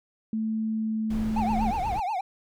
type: tone with pitch glide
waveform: sine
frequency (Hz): 220 to 218.1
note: A3 to A3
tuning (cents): 0 to -15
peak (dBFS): -25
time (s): 0.33-1.71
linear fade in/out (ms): 2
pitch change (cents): -15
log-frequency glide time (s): 0.68-1.43
type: noise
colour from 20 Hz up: brown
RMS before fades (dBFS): -33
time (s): 1.1-2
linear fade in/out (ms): 5
type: tone with vibrato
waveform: triangle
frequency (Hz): 803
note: G5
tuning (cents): +41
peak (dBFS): -24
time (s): 1.36-2.21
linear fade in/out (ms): 5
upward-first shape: triangle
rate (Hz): 8.3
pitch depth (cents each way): 250
effects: none